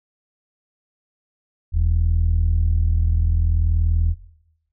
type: tone pair together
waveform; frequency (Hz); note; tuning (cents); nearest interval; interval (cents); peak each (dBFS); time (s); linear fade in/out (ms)
sine; 40.48 / 81; E1 / E2; -31 / -30; octave; 1201; -16 / -16; 1.72-4.15; 50
effects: noise-tail reverb RT60 0.9 s tail -19 dB re dry + tanh soft clip ceiling -11 dBFS